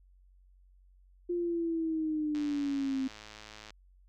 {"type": "linear sweep", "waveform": "sine", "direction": "down", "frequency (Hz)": [352.1, 261.6], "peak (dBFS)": -29, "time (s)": [1.29, 3.08], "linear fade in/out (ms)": 10}
{"type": "click train", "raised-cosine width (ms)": 0.2, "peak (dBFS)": -30, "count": 146, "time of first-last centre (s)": [2.35, 3.705], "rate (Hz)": 107}
{"effects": ["added 46 Hz sine -58 dBFS peak until 4.08 s"]}